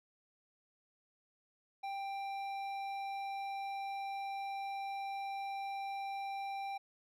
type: tone with hard clipping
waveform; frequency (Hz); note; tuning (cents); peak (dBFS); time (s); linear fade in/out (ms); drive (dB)
sine; 788; G5; +9; -40; 1.83-6.78; 10; 10
effects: none